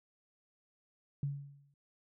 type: tone with exponential decay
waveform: sine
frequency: 141.3 Hz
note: C#3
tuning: 34 cents sharp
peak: -30 dBFS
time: 1.23-1.74 s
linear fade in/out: 2 ms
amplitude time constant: 110 ms
effects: none